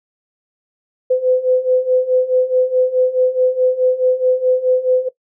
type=beating tone pair; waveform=sine; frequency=506 / 510.7 Hz; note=B4 / C5; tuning=+42 / -42 cents; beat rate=4.7 Hz; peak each=-17 / -14 dBFS; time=1.1-5.09 s; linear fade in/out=10 ms; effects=noise-tail reverb RT60 0.1 s tail -18 dB re dry